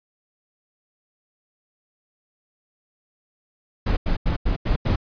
brown noise bursts, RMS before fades -20 dBFS, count 6, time 3.86-4.96 s, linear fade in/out 10 ms, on 110 ms, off 88 ms, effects resampled to 11025 Hz

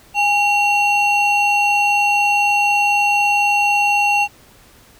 triangle ring-modulated tone, 1781 Hz, A6, 21 cents sharp, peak -8 dBFS, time 0.14-4.28 s, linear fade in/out 50 ms, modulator 961 Hz, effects pink hiss -48 dBFS RMS until 4.99 s

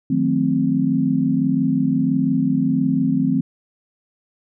sine chord, D# diminished seventh, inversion none, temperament equal with one note detuned, 155.56 / 181.29 / 220 / 261.6 Hz, D#3 / F#3 / A3 / C4, 0 / -35 / 0 / 0 cents, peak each -23 / -23 / -23 / -18 dBFS, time 0.1-3.41 s, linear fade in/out 5 ms, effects none

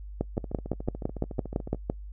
two click trains, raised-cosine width 2 ms, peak -23 / -13 dBFS, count 20 / 11, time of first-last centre 0.37-1.747 / 0.21-1.899 s, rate 13.8 / 5.92 Hz, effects noise-tail reverb RT60 0.1 s tail -23 dB re dry + added 50 Hz sine -38 dBFS peak until 2.12 s

